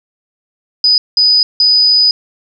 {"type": "tone bursts at uneven times", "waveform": "sine", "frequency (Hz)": 4978, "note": "D#8", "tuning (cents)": 0, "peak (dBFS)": -6, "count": 3, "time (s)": [[0.84, 0.98], [1.17, 1.43], [1.6, 2.11]], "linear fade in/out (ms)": 2, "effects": []}